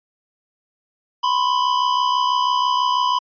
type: tone pair together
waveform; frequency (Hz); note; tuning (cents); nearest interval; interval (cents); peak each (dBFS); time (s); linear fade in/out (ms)
square; 995 / 1061.1; B5 / C6; +13 / +24; minor second; 111; -18 / -23; 1.23-3.19; 10
effects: resampled to 11025 Hz